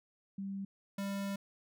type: tone pair in turn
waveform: sine / square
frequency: 196 / 198.16 Hz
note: G3 / G3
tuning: 0 / +19 cents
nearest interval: unison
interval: 19 cents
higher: second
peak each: -37 / -36 dBFS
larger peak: second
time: 0.38-0.65 / 0.98-1.36 s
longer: second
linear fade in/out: 5 ms
effects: none